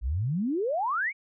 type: exponential sweep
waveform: sine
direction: up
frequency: 53.5 to 2316 Hz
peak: -25 dBFS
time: 0.01-1.13 s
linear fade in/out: 50 ms
effects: none